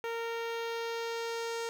sawtooth tone with low-pass filter sweep, 461.3 Hz, A#4, 18 cents flat, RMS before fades -36 dBFS, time 0.04-1.69 s, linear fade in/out 0 ms, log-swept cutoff 2600 to 7200 Hz, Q 1.2, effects 9-bit

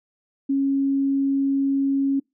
sine tone, 274.5 Hz, C#4, 17 cents flat, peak -18 dBFS, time 0.49-2.2 s, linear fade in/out 10 ms, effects noise-tail reverb RT60 0.2 s tail -26 dB re dry

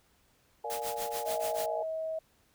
sine chord, Bb dominant seventh, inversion none, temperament equal with one note detuned, 466.2 / 587.3 / 698.5 / 838.3 Hz, Bb4 / D5 / F5 / Ab5, 0 / 0 / 0 / +16 cents, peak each -39 / -41 / -41 / -37 dBFS, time 0.64-1.83 s, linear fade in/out 5 ms
white noise with tremolo, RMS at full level -37 dBFS, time 0.7-1.66 s, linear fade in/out 0 ms, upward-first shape triangle, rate 6.9 Hz, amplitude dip 100%
sine tone, 640 Hz, D#5, 49 cents sharp, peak -32 dBFS, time 1.26-2.19 s, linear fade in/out 5 ms
effects pink hiss -68 dBFS RMS until 2.54 s

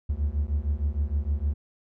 triangle beating tone pair, 69.5 / 76 Hz, C#2 / D#2, +5 / -40 cents, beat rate 6.5 Hz, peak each -25 dBFS, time 0.09-1.54 s, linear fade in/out 10 ms, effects none

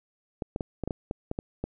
clicks, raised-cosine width 2 ms, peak -17 dBFS, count 10, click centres 0.422 / 0.561 / 0.608 / 0.837 / 0.876 / 0.908 / 1.111 / 1.314 / 1.389 / 1.64 s, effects none

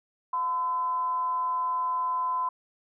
sine tone with frequency modulation, 1017 Hz, C6, 50 cents flat, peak -25 dBFS, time 0.33-2.49 s, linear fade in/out 5 ms, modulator 306 Hz, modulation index 0.23, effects none

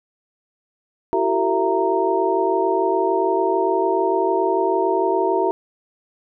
sine tone cluster, 336.4 / 383.2 / 454.1 / 668 / 928 Hz, E4 / G4 / A#4 / E5 / A#5, +35 / -39 / -45 / +23 / -8 cents, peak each -25 / -20 / -25 / -24 / -22 dBFS, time 1.13-5.51 s, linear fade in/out 0 ms, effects none

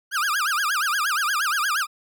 40% pulse tone with vibrato, 1400 Hz, F6, 4 cents sharp, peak -20 dBFS, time 0.11-1.87 s, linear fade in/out 50 ms, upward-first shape sine, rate 8.5 Hz, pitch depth 300 cents each way, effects none

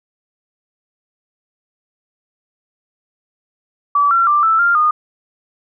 sine tone with pitch steps, 1151 / 1362 / 1181 / 1321 / 1394 / 1225 Hz, D6 / F6 / D6 / E6 / F6 / D#6, -35 / -44 / +9 / +3 / -4 / -27 cents, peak -10 dBFS, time 3.95-4.91 s, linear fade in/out 5 ms, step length 160 ms, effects none

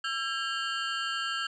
25% pulse ring-modulated tone, 1480 Hz, F#6, in tune, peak -23 dBFS, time 0.04-1.47 s, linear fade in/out 5 ms, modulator 134 Hz, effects resampled to 16000 Hz + 10-bit

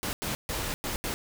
pink noise bursts at uneven times, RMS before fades -32 dBFS, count 5, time 0.03-0.13 / 0.22-0.35 / 0.49-0.74 / 0.84-0.96 / 1.04-1.14 s, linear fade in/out 0 ms, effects none

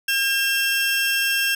30% pulse tone pair together, 1612 / 2706 Hz, G6 / E7, +48 / +45 cents, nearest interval major sixth, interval 897 cents, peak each -19 dBFS, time 0.08-1.55 s, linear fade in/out 5 ms, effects none

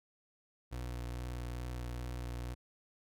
30% pulse tone with vibrato, 60.8 Hz, B1, 26 cents flat, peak -36 dBFS, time 0.71-2.55 s, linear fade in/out 20 ms, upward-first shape sine, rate 2.3 Hz, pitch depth 17 cents each way, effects none

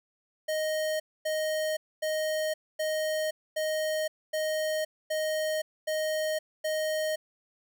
square tone bursts, 622.3 Hz, D#5, in tune, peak -28 dBFS, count 9, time 0.48-7.16 s, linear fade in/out 10 ms, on 520 ms, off 250 ms, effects none

